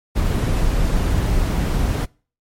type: noise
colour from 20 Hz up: brown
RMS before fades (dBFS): -18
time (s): 0.15-2.06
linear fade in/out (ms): 20
effects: noise-tail reverb RT60 0.4 s tail -25 dB re dry + MP3 64 kbps